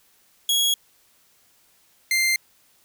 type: tone pair in turn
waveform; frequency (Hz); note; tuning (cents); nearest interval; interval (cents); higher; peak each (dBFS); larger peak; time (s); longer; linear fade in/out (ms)
sawtooth; 3322 / 2093; G#7 / C7; 0 / 0; minor sixth; 800; first; -15; neither; 0.49-0.74 / 2.11-2.36; neither; 2
effects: white hiss -60 dBFS RMS until 2.84 s